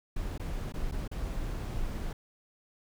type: noise with dropouts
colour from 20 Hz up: brown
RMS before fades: -34 dBFS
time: 0.16-2.13 s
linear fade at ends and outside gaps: 5 ms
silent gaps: 0.379-0.396 / 0.723-0.739 / 0.914-0.92 / 1.078-1.114 s
effects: none